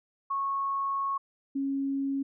sine tone pair in turn, 1100 / 274.4 Hz, C#6 / C#4, -14 / -17 cents, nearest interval 2 octaves, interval 2403 cents, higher first, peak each -27 dBFS, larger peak neither, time 0.3-1.18 / 1.55-2.23 s, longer first, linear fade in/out 10 ms, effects none

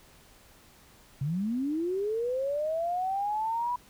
sine linear sweep, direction up, 129.9 to 987.8 Hz, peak -27 dBFS, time 1.21-3.76 s, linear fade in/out 5 ms, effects pink hiss -57 dBFS RMS until 3.89 s

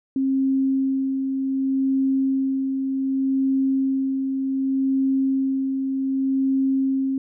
sine tone with tremolo, 267.8 Hz, C4, 40 cents sharp, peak -17 dBFS, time 0.16-7.18 s, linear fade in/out 2 ms, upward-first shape sine, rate 0.66 Hz, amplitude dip 40%, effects none

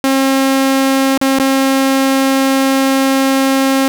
sawtooth tone with dropouts, 268.8 Hz, C4, 47 cents sharp, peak -6 dBFS, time 0.04-3.88 s, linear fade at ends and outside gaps 0 ms, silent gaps 1.176-1.214 / 1.387-1.398 s, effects 8-bit

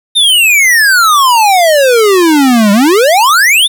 square exponential two-way sweep, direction down then up, 3707 to 196.8 to 3707 Hz, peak -5 dBFS, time 0.15-3.68 s, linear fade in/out 20 ms, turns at 2.72 s, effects 7-bit

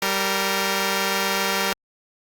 5% pulse tone pair together, 194.5 / 462.6 Hz, G3 / A#4, -13 / -13 cents, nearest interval octave + minor third, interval 1500 cents, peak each -12 dBFS, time 0.02-1.73 s, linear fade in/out 2 ms, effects Opus 48 kbps

